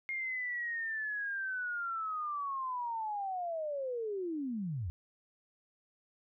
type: linear sweep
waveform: sine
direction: down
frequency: 2138 to 76 Hz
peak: -34 dBFS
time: 0.09-4.9 s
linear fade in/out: 0 ms
effects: none